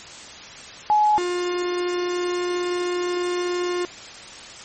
sine / 45% pulse tone pair in turn, 845 / 355.3 Hz, G#5 / F4, +30 / +30 cents, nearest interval octave + minor third, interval 1500 cents, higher first, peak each -14 / -22 dBFS, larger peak first, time 0.9-1.18 / 1.18-3.85 s, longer second, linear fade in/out 0 ms, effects white hiss -39 dBFS RMS until 4.64 s + MP3 32 kbps

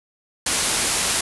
white low-pass noise, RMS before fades -22 dBFS, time 0.46-1.21 s, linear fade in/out 5 ms, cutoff 11000 Hz, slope 96 dB/octave, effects none

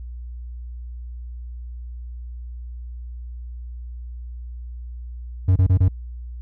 triangle tone bursts, 92.5 Hz, F#2, in tune, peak -10 dBFS, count 4, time 5.48-5.883 s, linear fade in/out 5 ms, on 79 ms, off 29 ms, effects added 60 Hz sine -31 dBFS peak until 6.41 s

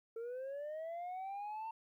sine linear sweep, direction up, 448.3 to 905 Hz, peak -38 dBFS, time 0.16-1.71 s, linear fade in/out 5 ms, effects tanh soft clip ceiling -40 dBFS + 13-bit

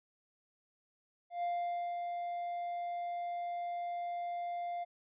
triangle tone with ADSR envelope, 698.5 Hz, F5, in tune, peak -30 dBFS, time 1.3-4.85 s, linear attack 130 ms, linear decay 520 ms, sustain -4 dB, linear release 22 ms, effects resampled to 8000 Hz

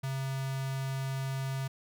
square tone with notch filter, 134.3 Hz, C3, 46 cents sharp, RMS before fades -34 dBFS, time 0.03-1.68 s, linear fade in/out 10 ms, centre 370 Hz, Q 1.6, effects none

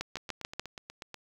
two click trains, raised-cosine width 0.2 ms, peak -16 / -24 dBFS, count 5 / 9, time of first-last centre 0.01-0.596 / 0.17-1.143 s, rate 6.83 / 8.22 Hz, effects 8-bit

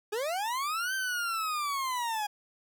40% pulse linear two-way sweep, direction up then down, 400 to 1568 to 818 Hz, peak -29 dBFS, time 0.12-2.27 s, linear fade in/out 10 ms, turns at 0.94 s, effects none

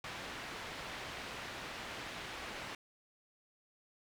white low-pass noise, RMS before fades -45 dBFS, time 0.04-2.75 s, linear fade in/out 2 ms, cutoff 2700 Hz, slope 12 dB/octave, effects none

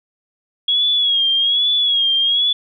sine tone with vibrato, 3316 Hz, G#7, 3 cents flat, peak -13 dBFS, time 0.68-2.53 s, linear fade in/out 5 ms, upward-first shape sine, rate 1.2 Hz, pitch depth 71 cents each way, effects none

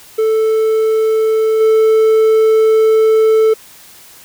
triangle tone with level steps, 440 Hz, A4, in tune, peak -8 / -5 dBFS, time 0.18-3.54 s, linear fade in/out 10 ms, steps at 1.6 s, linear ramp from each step 10 ms, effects white hiss -40 dBFS RMS until 4.24 s

